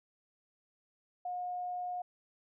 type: tone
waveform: sine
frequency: 719 Hz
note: F#5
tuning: 50 cents flat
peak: -35 dBFS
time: 1.25-2.02 s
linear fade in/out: 5 ms
effects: none